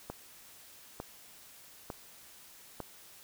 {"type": "click train", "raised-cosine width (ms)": 1, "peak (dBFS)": -24, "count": 4, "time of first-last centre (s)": [0.1, 2.803], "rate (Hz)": 1.11, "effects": ["white hiss -55 dBFS RMS until 3.23 s"]}